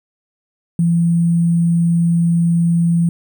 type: tone with sample-and-hold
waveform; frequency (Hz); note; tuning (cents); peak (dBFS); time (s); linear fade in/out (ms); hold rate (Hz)
sine; 169.3; E3; +46; -11; 0.79-3.09; 2; 8820
effects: none